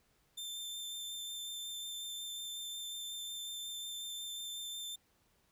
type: tone with vibrato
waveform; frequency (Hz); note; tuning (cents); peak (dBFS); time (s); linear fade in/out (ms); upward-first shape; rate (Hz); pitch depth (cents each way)
sawtooth; 3566; A7; +22; -38; 0.37-4.96; 10; sine; 5.5; 10
effects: pink hiss -73 dBFS RMS until 5.51 s